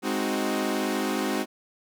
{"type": "chord", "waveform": "sawtooth", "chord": "Ab dominant seventh", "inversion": "none", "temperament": "equal", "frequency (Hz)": [207.7, 261.6, 311.1, 370], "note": ["Ab3", "C4", "Eb4", "Gb4"], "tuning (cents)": [0, 0, 0, 0], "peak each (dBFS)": [-27, -26, -27, -27], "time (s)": [0.02, 1.46], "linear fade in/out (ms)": 50, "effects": []}